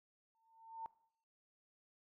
sine tone with exponential growth, 902 Hz, A5, 43 cents sharp, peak -40 dBFS, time 0.35-0.86 s, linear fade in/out 0 ms, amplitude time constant 110 ms, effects noise-tail reverb RT60 0.7 s tail -20 dB re dry

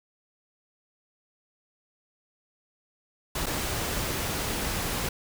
pink noise with dropouts, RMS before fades -30 dBFS, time 3.35-5.09 s, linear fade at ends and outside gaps 5 ms, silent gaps 3.46-3.465 s, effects none

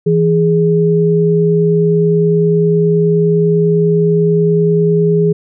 sine tone pair together, 164.81 / 415.3 Hz, E3 / G#4, 0 / 0 cents, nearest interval octave + major third, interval 1600 cents, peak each -11 dBFS, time 0.06-5.33 s, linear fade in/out 10 ms, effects none

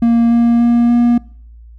triangle tone with pitch steps, 233.1 / 235 / 236.9 / 238.8 Hz, A#3 / A#3 / A#3 / A#3, 0 / +14 / +28 / +42 cents, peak -6 dBFS, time 0.02-1.18 s, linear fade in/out 5 ms, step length 290 ms, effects noise-tail reverb RT60 0.6 s tail -24 dB re dry + added 57 Hz sine -35 dBFS peak until 1.78 s

